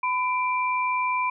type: tone pair together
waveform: sine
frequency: 1004 / 2357 Hz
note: B5 / D7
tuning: +28 / +6 cents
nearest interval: octave + minor third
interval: 1478 cents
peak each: -23 / -28 dBFS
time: 0.03-1.3 s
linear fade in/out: 5 ms
effects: none